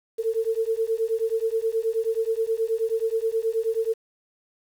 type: beating tone pair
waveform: sine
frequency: 445.3 / 454.7 Hz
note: A4 / A#4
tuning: +21 / -43 cents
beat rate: 9.4 Hz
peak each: -25 dBFS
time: 0.18-3.94 s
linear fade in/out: 20 ms
effects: 8-bit